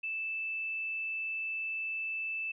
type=tone; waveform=sine; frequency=2637 Hz; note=E7; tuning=in tune; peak=-33 dBFS; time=0.03-2.52 s; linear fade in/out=10 ms; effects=none